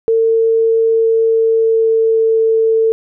sine tone with pitch glide, 451.6 to 447.2 Hz, A4 to A4, +45 to +28 cents, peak -9 dBFS, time 0.08-2.92 s, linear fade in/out 0 ms, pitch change -17 cents, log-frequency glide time 0.83-2.44 s, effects none

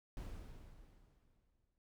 brown noise with exponential decay, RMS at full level -44 dBFS, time 0.17-1.78 s, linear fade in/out 1 ms, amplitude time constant 350 ms, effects none

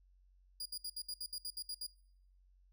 sawtooth tone bursts, 4859 Hz, D#8, 42 cents flat, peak -37 dBFS, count 11, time 0.6-1.867 s, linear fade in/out 5 ms, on 57 ms, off 64 ms, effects noise-tail reverb RT60 0.7 s tail -23 dB re dry + added 46 Hz sine -64 dBFS peak until 2.72 s

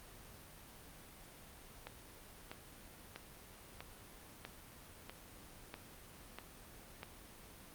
click train, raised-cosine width 0.3 ms, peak -29 dBFS, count 9, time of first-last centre 1.87-7.031 s, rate 1.55 Hz, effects pink hiss -56 dBFS RMS until 7.74 s + Opus 32 kbps

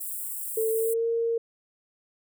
white high-pass noise, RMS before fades -34 dBFS, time 0-0.94 s, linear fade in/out 10 ms, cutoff 7700 Hz, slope 96 dB/octave
sine tone with pitch glide, 444.8 to 461.6 Hz, A4 to A#4, +19 to -17 cents, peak -23 dBFS, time 0.57-1.38 s, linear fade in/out 5 ms, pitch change +64 cents, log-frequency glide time 0.69-1.07 s
effects none

